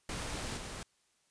pink noise with level steps, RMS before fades -39 / -43 dBFS, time 0.09-0.83 s, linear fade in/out 2 ms, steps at 0.57 s, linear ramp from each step 2 ms, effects white hiss -73 dBFS RMS until 1.3 s + resampled to 22050 Hz

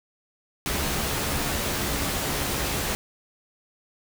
pink noise with comb filter, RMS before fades -27 dBFS, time 0.66-2.95 s, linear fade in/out 0 ms, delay 14 ms, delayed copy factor +0.5, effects none

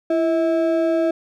triangle ring-modulated tone, 489.5 Hz, B4, 15 cents flat, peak -11 dBFS, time 0.1-1.11 s, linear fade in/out 5 ms, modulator 155 Hz, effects none

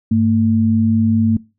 sine tone pair together, 100.1 / 224.7 Hz, G2 / A3, +37 / +37 cents, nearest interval octave + major second, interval 1400 cents, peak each -17 / -12 dBFS, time 0.11-1.37 s, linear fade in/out 5 ms, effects noise-tail reverb RT60 0.3 s tail -23 dB re dry

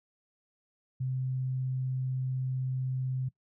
sine tone, 129.7 Hz, C3, 15 cents flat, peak -29 dBFS, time 1-3.29 s, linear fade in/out 10 ms, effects noise-tail reverb RT60 0.1 s tail -20 dB re dry

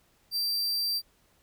45% pulse tone, 4699 Hz, D8, in tune, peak -26 dBFS, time 0.31-1.02 s, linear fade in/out 50 ms, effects pink hiss -66 dBFS RMS until 1.42 s

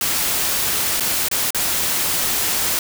white noise with dropouts, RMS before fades -20 dBFS, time 0.01-2.79 s, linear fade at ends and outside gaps 2 ms, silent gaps 0.999-1.006 / 1.285-1.313 / 1.506-1.546 s, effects none

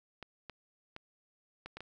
clicks, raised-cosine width 0.3 ms, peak -28 dBFS, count 6, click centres 0.227 / 0.497 / 0.964 / 1.66 / 1.77 / 1.806 s, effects none

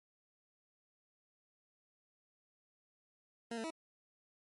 20% pulse tone with pitch steps, 232.3 / 224.1 / 323.6 Hz, A#3 / A3 / E4, -6 / +32 / -32 cents, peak -34 dBFS, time 3.51-3.705 s, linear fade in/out 5 ms, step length 65 ms, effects MP3 48 kbps

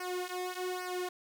sawtooth tone with flanger, 363.7 Hz, F#4, 30 cents flat, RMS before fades -37 dBFS, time 0-1.09 s, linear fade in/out 5 ms, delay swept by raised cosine 0.27 to 3.47 ms, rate 1.2 Hz, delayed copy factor -0.85, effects none

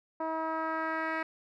10% pulse tone with low-pass filter sweep, 320.5 Hz, E4, 49 cents flat, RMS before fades -33 dBFS, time 0.2-1.23 s, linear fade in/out 5 ms, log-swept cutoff 900 to 2200 Hz, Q 1.8, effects none

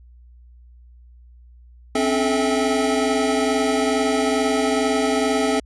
square tone cluster, 261.5 / 283.8 / 432.4 / 651 / 800 Hz, C4 / C#4 / A4 / E5 / G5, -1 / +41 / -30 / -22 / +35 cents, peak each -23 / -28 / -23 / -26 / -29 dBFS, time 1.95-5.6 s, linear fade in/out 5 ms, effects added 60 Hz sine -44 dBFS peak until 5.65 s + resampled to 24000 Hz

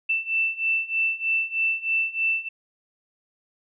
sine beating tone pair, 2663 / 2666.2 Hz, E7 / E7, +17 / +19 cents, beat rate 3.2 Hz, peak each -26 / -24 dBFS, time 0.09-2.49 s, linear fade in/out 10 ms, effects none

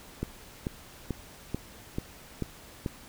click train, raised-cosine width 3 ms, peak -17 dBFS, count 7, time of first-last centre 0.23-2.862 s, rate 2.28 Hz, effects pink hiss -50 dBFS RMS until 3.08 s

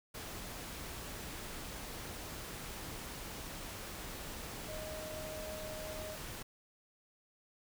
sine tone in noise, 622.3 Hz, D#5, in tune, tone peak -44 dBFS, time 4.68-6.16 s, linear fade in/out 10 ms, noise pink, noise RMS -45 dBFS, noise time 0.14-6.43 s, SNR -2 dB, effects none

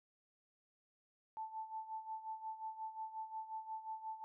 sine tone with tremolo, 880 Hz, A5, in tune, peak -40 dBFS, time 1.37-4.24 s, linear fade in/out 0 ms, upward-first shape sine, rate 5.6 Hz, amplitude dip 75%, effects none

